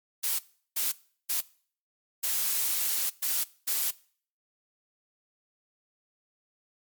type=noise bursts at uneven times; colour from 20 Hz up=blue; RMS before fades=-28 dBFS; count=6; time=0.23-0.39 / 0.76-0.92 / 1.29-1.41 / 2.23-3.1 / 3.22-3.44 / 3.67-3.91 s; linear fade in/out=10 ms; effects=noise-tail reverb RT60 0.5 s tail -21 dB re dry + MP3 96 kbps